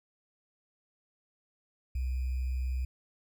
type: tone with sample-and-hold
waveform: sine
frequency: 63.9 Hz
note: C2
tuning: 40 cents flat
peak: -29 dBFS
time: 1.95-2.85 s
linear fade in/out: 5 ms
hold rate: 2450 Hz
effects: none